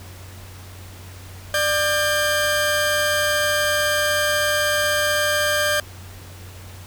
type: tone pair together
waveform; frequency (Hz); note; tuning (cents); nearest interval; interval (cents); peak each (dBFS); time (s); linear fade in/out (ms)
sawtooth; 596 / 1594.7; D5 / G6; +25 / +29; octave + perfect fourth; 1704; -17; 1.54-5.8; 2
effects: added 92 Hz sine -38 dBFS peak until 6.86 s + pink hiss -43 dBFS RMS until 6.86 s